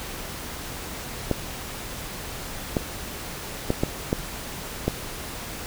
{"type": "clicks", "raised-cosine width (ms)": 2, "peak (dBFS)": -7, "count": 6, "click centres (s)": [1.313, 2.768, 3.704, 3.835, 4.129, 4.88], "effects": ["pink hiss -35 dBFS RMS until 5.66 s"]}